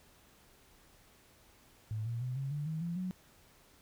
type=tone with pitch steps; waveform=sine; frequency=108.7 / 117.18 / 126.31 / 136.16 / 146.78 / 158.23 / 170.57 / 183.87 Hz; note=A2 / A#2 / B2 / C#3 / D3 / D#3 / F3 / F#3; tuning=-21 / +9 / +39 / -31 / -1 / +29 / -41 / -11 cents; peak=-34 dBFS; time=1.91-3.11 s; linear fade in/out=0 ms; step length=150 ms; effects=pink hiss -63 dBFS RMS until 3.81 s